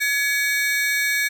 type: ring-modulated tone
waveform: 40% pulse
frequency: 1975.5 Hz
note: B6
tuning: in tune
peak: -15 dBFS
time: 0-1.29 s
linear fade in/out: 20 ms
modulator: 282 Hz
effects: none

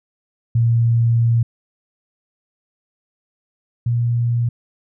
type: tone pair in turn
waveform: sine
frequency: 116.54 / 118.85 Hz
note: A#2 / A#2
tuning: 0 / +34 cents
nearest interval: unison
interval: 34 cents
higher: second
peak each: -12 / -15 dBFS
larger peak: first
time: 0.55-1.43 / 3.86-4.49 s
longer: first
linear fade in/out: 5 ms
effects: none

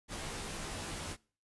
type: noise with comb filter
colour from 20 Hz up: pink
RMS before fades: -41 dBFS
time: 0.08-1.17 s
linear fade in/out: 50 ms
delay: 16 ms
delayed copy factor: -0.9
effects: noise-tail reverb RT60 0.4 s tail -23 dB re dry + resampled to 24000 Hz

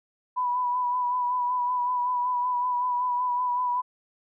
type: tone with vibrato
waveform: sine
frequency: 987.8 Hz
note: B5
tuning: in tune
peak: -23 dBFS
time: 0.36-3.82 s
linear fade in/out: 20 ms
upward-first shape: sine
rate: 5.3 Hz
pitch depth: 29 cents each way
effects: none

